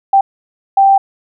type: tone bursts at uneven times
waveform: sine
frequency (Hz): 784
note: G5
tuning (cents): 0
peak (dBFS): -5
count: 2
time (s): 0.13-0.21 / 0.77-0.98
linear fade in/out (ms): 5
effects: none